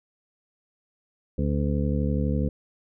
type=harmonic tone; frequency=72.1 Hz; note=D2; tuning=31 cents flat; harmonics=1 / 2 / 3 / 4 / 6 / 7; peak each=-26 / -27 / -28 / -33 / -36 / -34 dBFS; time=1.38-2.49 s; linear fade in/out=5 ms; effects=none